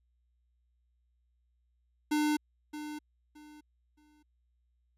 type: tone with echo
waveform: square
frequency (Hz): 300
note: D4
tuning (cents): +37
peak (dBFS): -27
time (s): 2.11-2.37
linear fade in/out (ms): 10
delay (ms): 620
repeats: 3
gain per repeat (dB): -12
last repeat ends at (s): 4.23
effects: added 60 Hz sine -70 dBFS peak until 4.97 s + resampled to 32000 Hz